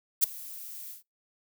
violet noise with ADSR envelope, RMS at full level -18 dBFS, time 0.21-1.03 s, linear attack 28 ms, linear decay 5 ms, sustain -24 dB, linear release 130 ms, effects noise-tail reverb RT60 0.2 s tail -26 dB re dry

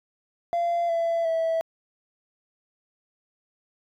triangle tone with pitch steps, 687 / 670.5 / 654.5 Hz, F5 / E5 / E5, -29 / +29 / -13 cents, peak -19 dBFS, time 0.53-1.61 s, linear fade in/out 0 ms, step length 360 ms, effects tanh soft clip ceiling -17 dBFS

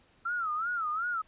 sine tone with vibrato, 1328 Hz, E6, 12 cents sharp, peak -29 dBFS, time 0.25-1.22 s, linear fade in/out 10 ms, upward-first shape sine, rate 2.7 Hz, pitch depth 160 cents each way, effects pink hiss -64 dBFS RMS until 1.27 s + resampled to 8000 Hz

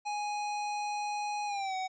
square tone with pitch glide, 830.6 to 752.9 Hz, G#5 to F#5, 0 to +30 cents, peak -33 dBFS, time 0.05-1.88 s, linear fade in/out 20 ms, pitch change -170 cents, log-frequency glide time 1.46-1.75 s, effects resampled to 16000 Hz + 12-bit

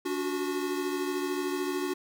square tone cluster, 288.1 / 364.1 / 377.5 Hz, D4 / F#4 / F#4, -33 / -28 / +35 cents, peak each -34 / -32 / -40 dBFS, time 0.05-1.94 s, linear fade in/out 10 ms, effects none

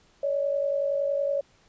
sine tone pair together, 561.3 / 612 Hz, C#5 / D#5, +22 / -29 cents, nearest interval minor second, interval 149 cents, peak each -24 / -31 dBFS, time 0.23-1.41 s, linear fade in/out 5 ms, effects pink hiss -61 dBFS RMS until 1.68 s + resampled to 16000 Hz

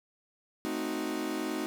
40% pulse chord, A diminished seventh, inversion none, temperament equal, 220 / 261.6 / 311.1 / 370 Hz, A3 / C4 / Eb4 / Gb4, 0 / 0 / 0 / 0 cents, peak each -39 / -37 / -34 / -37 dBFS, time 0.65-1.66 s, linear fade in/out 0 ms, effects none

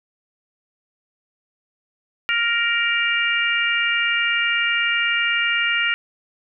harmonic tone, 468 Hz, A#4, 7 cents sharp, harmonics 3 / 4 / 5 / 6, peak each -23 / -23 / -23 / -23 dBFS, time 2.29-5.94 s, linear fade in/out 0 ms, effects none

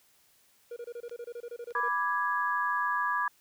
triangle tone bursts, 476.2 Hz, A#4, 37 cents sharp, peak -35 dBFS, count 15, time 0.71-1.884 s, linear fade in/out 5 ms, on 54 ms, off 26 ms
clicks, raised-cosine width 0.2 ms, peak -34 / -36 dBFS, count 2, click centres 1.095 / 1.707 s
sine chord, G# diminished, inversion first, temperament equal, 987.8 / 1174.7 / 1661.2 Hz, B5 / D6 / G#6, 0 / 0 / 0 cents, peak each -31 dBFS, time 1.75-3.28 s, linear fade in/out 2 ms
effects white hiss -65 dBFS RMS until 3.4 s

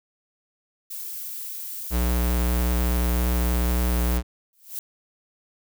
violet noise, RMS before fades -34 dBFS, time 0.9-4.18 s, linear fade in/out 10 ms
square tone, 60.7 Hz, B1, 29 cents flat, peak -21 dBFS, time 1.9-4.23 s, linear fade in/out 50 ms
violet noise with exponential growth, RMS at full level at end -28 dBFS, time 4.53-4.79 s, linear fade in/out 1 ms, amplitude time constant 55 ms
effects none

